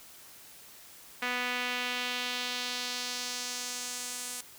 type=tone with band-pass filter sweep; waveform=sawtooth; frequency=247.3 Hz; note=B3; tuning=3 cents sharp; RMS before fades=-35 dBFS; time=1.22-4.41 s; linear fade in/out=5 ms; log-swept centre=2100 to 8900 Hz; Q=1.5; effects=white hiss -52 dBFS RMS until 4.58 s